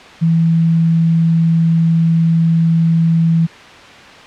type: tone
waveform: sine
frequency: 164.81 Hz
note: E3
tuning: in tune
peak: -9 dBFS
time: 0.21-3.47 s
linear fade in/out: 20 ms
effects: white hiss -36 dBFS RMS until 4.26 s + low-pass 3000 Hz 12 dB/octave